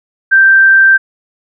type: tone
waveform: sine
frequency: 1568 Hz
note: G6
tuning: in tune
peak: -3 dBFS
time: 0.31-0.98 s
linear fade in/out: 20 ms
effects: none